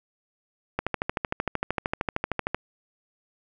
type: click train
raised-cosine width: 0.5 ms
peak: -10 dBFS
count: 24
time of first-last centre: 0.79-2.546 s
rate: 13.1 Hz
effects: none